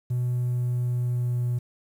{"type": "tone with pitch glide", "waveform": "triangle", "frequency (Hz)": [123.47, 122.12], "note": ["B2", "B2"], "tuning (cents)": [0, -19], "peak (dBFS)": -20, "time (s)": [0.1, 1.59], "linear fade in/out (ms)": 10, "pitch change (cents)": -19, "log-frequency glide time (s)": [0.24, 1.48], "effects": ["tanh soft clip ceiling -18 dBFS", "9-bit"]}